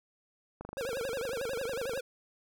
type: click train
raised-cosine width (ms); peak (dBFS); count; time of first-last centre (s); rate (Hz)
1; -27; 35; 0.61-1.975; 24.9
type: tone with vibrato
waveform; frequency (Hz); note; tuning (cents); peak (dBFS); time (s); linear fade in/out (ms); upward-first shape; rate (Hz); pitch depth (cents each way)
square; 499.7; B4; +20; -34; 0.77-2.01; 10; sine; 11; 190
effects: none